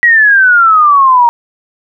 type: exponential sweep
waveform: sine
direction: down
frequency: 1932 to 932.3 Hz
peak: -3 dBFS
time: 0.03-1.29 s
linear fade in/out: 0 ms
effects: none